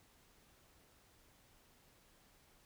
silence, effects pink hiss -68 dBFS RMS until 2.65 s

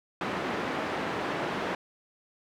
pink band-pass noise, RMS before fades -32 dBFS, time 0.21-1.75 s, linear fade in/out 2 ms, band 230 to 2100 Hz, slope 12 dB/octave, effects none

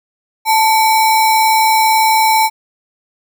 sine tone with sample-and-hold, 882 Hz, A5, 4 cents sharp, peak -8 dBFS, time 0.45-2.5 s, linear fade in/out 50 ms, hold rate 3150 Hz, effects none

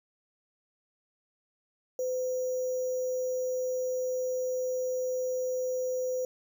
sine tone with sample-and-hold, 509 Hz, C5, 48 cents flat, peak -28 dBFS, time 1.99-6.25 s, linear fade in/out 2 ms, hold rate 6300 Hz, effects none

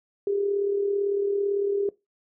sine tone with amplitude modulation, 401.7 Hz, G4, 42 cents sharp, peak -20 dBFS, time 0.27-1.89 s, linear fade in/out 2 ms, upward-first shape sine, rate 37.9 Hz, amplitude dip 55%, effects noise-tail reverb RT60 0.2 s tail -20 dB re dry

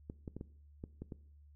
clicks, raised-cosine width 3 ms, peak -30 dBFS, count 7, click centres 0.099 / 0.278 / 0.366 / 0.411 / 0.839 / 1.02 / 1.122 s, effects noise-tail reverb RT60 0.6 s tail -20 dB re dry + added 73 Hz sine -57 dBFS peak until 1.55 s

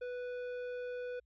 triangle tone with tanh clipping, 493.9 Hz, B4, in tune, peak -40 dBFS, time 0.01-1.2 s, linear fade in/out 10 ms, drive 15 dB, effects added 60 Hz sine -70 dBFS peak until 1.25 s

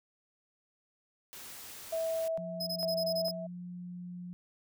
white noise, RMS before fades -47 dBFS, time 1.33-2.28 s, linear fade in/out 0 ms
sine tone with tremolo, 652 Hz, E5, 19 cents flat, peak -30 dBFS, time 1.92-3.47 s, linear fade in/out 10 ms, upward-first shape square, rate 1.1 Hz, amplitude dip 60%
sine tone with pitch glide, 175.9 to 177.74 Hz, F3 to F3, +13 to +31 cents, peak -40 dBFS, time 2.38-4.33 s, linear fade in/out 0 ms, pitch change +18 cents, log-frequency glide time 2.87-3.7 s
45% pulse tone bursts, 5090 Hz, D#8, 39 cents sharp, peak -34 dBFS, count 8, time 2.6-3.314 s, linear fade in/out 10 ms, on 70 ms, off 22 ms
effects none

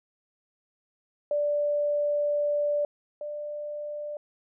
sine tone pair in turn, 586 / 592.1 Hz, D5 / D5, -4 / +14 cents, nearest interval unison, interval 18 cents, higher second, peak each -23 / -32 dBFS, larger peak first, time 1.31-2.85 / 3.21-4.17 s, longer first, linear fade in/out 2 ms, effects none

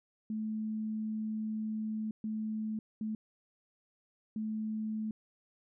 sine tone bursts at uneven times, 217.1 Hz, A3, 23 cents flat, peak -33 dBFS, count 4, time 0.3-2.11 / 2.24-2.79 / 3.01-3.15 / 4.36-5.11 s, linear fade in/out 2 ms, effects none

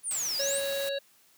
sine exponential two-way sweep, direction down then up, 10030 to 4703 to 10030 Hz, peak -29 dBFS, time 0.03-0.62 s, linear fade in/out 50 ms, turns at 0.37 s
white noise, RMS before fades -39 dBFS, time 0.11-0.89 s, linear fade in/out 0 ms
harmonic tone, 554.4 Hz, C#5, in tune, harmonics 1 / 3 / 5 / 7 / 8, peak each -30 / -40 / -44 / -37 / -47 dBFS, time 0.39-0.99 s, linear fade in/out 10 ms
effects white hiss -62 dBFS RMS until 1.37 s + high-pass 100 Hz 12 dB/octave

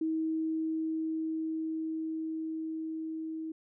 sine tone with level ramp, 319.2 Hz, D#4, 44 cents sharp, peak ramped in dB -28 to -35 dBFS, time 0.01-3.52 s, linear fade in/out 5 ms, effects none

